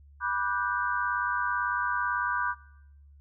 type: chord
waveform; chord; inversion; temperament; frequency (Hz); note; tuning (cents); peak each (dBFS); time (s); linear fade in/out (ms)
sine; G major seventh; first; just; 980 / 1176 / 1470 / 1568; B5 / D6 / F#6 / G6; -14 / +2 / -12 / 0; -32; 0.2-2.55; 50
effects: noise-tail reverb RT60 0.8 s tail -20 dB re dry + added 71 Hz sine -51 dBFS peak until 3.2 s